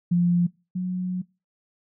sine tone pair in turn, 174.61 / 182.42 Hz, F3 / F#3, 0 / -24 cents, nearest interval minor second, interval 76 cents, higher second, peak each -17 / -24 dBFS, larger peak first, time 0.11-0.47 / 0.75-1.22 s, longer second, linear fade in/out 10 ms, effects noise-tail reverb RT60 0.3 s tail -24 dB re dry

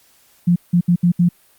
sine tone bursts at uneven times, 174.61 Hz, F3, in tune, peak -10 dBFS, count 5, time 0.47-0.56 / 0.73-0.81 / 0.88-0.96 / 1.03-1.12 / 1.19-1.29 s, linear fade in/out 10 ms, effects white hiss -54 dBFS RMS until 1.58 s + Opus 48 kbps

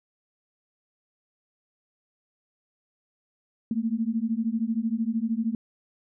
sine beating tone pair, 219.7 / 232.7 Hz, A3 / A#3, -2 / -3 cents, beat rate 13 Hz, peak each -27 dBFS, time 3.71-5.55 s, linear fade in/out 2 ms, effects none

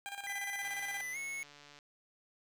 15% pulse tone with tremolo, 800 Hz, G5, 35 cents sharp, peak -33 dBFS, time 0.06-1.01 s, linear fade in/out 0 ms, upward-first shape square, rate 17 Hz, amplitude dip 65%
square tone with pitch glide, 2000 to 2194 Hz, B6 to C#7, +21 to -18 cents, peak -39 dBFS, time 0.27-1.43 s, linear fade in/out 0 ms, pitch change +161 cents, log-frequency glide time 1.12-1.17 s
click train, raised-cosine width 0.2 ms, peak -38 dBFS, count 169, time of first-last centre 0.63-1.789 s, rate 145 Hz
effects none

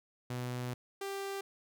sawtooth tone pair in turn, 124 / 393.7 Hz, B2 / G4, +7 / +8 cents, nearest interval octave + minor sixth, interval 2001 cents, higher second, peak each -32 / -33 dBFS, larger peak first, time 0.3-0.74 / 1.01-1.41 s, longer first, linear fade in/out 5 ms, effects none

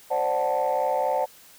sine chord, D dominant seventh, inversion third, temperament equal, 523.3 / 587.3 / 740 / 880 Hz, C5 / D5 / F#5 / A5, 0 / 0 / 0 / 0 cents, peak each -26 dBFS, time 0.1-1.26 s, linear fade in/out 20 ms, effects tanh soft clip ceiling -15 dBFS + white hiss -51 dBFS RMS until 1.58 s

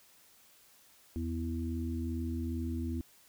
harmonic tone, 82.41 Hz, E2, in tune, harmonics 1 / 3 / 4, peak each -35 / -37 / -41 dBFS, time 1.16-3.01 s, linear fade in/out 0 ms, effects white hiss -62 dBFS RMS until 3.28 s

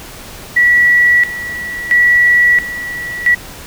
sine tone with tremolo, 1942 Hz, B6, 30 cents flat, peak -6 dBFS, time 0.56-3.35 s, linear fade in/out 10 ms, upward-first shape square, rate 0.74 Hz, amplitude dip 80%, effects pink hiss -32 dBFS RMS until 3.66 s

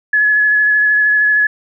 sine tone with vibrato, 1700 Hz, G#6, 40 cents sharp, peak -9 dBFS, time 0.13-1.47 s, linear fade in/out 5 ms, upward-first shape sine, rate 13 Hz, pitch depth 15 cents each way, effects none

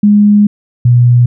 sine tone pair in turn, 206.8 / 121.65 Hz, G#3 / B2, -7 / -26 cents, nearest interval major sixth, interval 919 cents, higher first, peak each -3 dBFS, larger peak neither, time 0.03-0.47 / 0.85-1.26 s, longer first, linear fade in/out 5 ms, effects none

